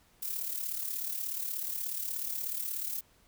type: noise with amplitude modulation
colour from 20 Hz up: violet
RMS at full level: -33 dBFS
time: 0.22-3.01 s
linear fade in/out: 10 ms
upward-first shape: sine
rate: 36.6 Hz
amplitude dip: 60%
effects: pink hiss -65 dBFS RMS until 3.27 s